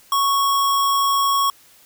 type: tone with sample-and-hold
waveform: sine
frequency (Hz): 1108.7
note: C#6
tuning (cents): 0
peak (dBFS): -15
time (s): 0.12-1.5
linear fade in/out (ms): 2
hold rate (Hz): 4410
effects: white hiss -51 dBFS RMS until 1.85 s